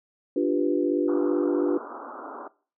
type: chord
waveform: sine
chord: G dominant seventh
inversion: second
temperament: equal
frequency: 293.7 / 349.2 / 392 / 493.9 Hz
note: D4 / F4 / G4 / B4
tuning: 0 / 0 / 0 / 0 cents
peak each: -24 / -25 / -29 / -29 dBFS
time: 0.36-1.78 s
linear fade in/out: 5 ms
type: band-pass noise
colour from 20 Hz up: white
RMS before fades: -39 dBFS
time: 1.08-2.48 s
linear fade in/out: 5 ms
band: 240 to 1400 Hz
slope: 96 dB/octave
effects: noise-tail reverb RT60 0.4 s tail -20 dB re dry